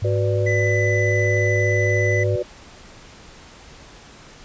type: tone with pitch glide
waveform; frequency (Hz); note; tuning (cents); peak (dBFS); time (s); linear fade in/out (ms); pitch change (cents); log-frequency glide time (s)
sine; 104.1 to 103.08; G#2 to G#2; +5 to -12; -19; 0.02-2.36; 5; -17; 0.75-1.88
type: chord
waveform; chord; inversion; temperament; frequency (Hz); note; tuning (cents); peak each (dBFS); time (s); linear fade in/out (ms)
sine; B minor; second; equal; 370 / 493.9 / 587.3; F#4 / B4 / D5; 0 / 0 / 0; -25; 0.04-2.43; 10
type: tone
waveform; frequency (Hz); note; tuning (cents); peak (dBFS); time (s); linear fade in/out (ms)
triangle; 1999; B6; +20; -20; 0.46-2.24; 10
effects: pink hiss -44 dBFS RMS until 4.44 s + resampled to 16000 Hz